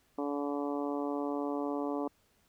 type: harmonic tone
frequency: 143.7 Hz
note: D3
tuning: 37 cents flat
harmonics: 2 / 3 / 4 / 5 / 6 / 7 / 8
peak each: -34 / -38 / -40 / -42 / -44 / -45 / -46 dBFS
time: 0.18-2.08 s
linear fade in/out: 5 ms
effects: pink hiss -70 dBFS RMS until 2.48 s